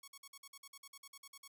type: tone bursts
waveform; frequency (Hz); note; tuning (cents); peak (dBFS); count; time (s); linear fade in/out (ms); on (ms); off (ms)
5% pulse; 1108.7; C#6; 0; -40; 15; 0.03-1.478; 5; 48; 52
effects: none